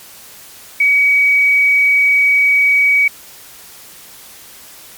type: tone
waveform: sine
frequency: 2265 Hz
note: C#7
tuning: 37 cents sharp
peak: -8 dBFS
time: 0.8-3.08 s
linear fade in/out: 5 ms
effects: white hiss -38 dBFS RMS until 4.97 s + MP3 96 kbps